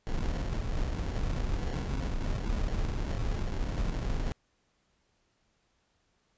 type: noise with sample-and-hold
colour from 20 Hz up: brown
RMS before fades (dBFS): -31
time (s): 0.07-4.32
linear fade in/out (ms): 0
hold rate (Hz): 1225
effects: pink hiss -73 dBFS RMS until 6.37 s + resampled to 16000 Hz